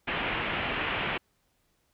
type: low-pass noise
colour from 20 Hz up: white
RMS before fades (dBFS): -31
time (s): 0.07-1.18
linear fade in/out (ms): 10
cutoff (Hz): 3000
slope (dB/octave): 48
effects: pink hiss -72 dBFS RMS until 1.93 s